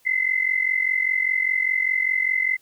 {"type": "tone pair together", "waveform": "sine", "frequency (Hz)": [2029, 2074], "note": ["B6", "C7"], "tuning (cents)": [46, -16], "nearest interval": "unison", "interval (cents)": 38, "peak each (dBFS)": -22, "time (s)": [0.05, 2.57], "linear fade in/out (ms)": 20, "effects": ["white hiss -60 dBFS RMS until 2.61 s"]}